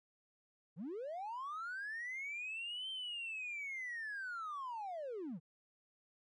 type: linear two-way sweep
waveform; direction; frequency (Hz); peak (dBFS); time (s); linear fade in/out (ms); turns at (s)
triangle; up then down; 138.59 to 3136 to 138.59; -38; 0.76-5.4; 50; 2.9
effects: tanh soft clip ceiling -37 dBFS + resampled to 24000 Hz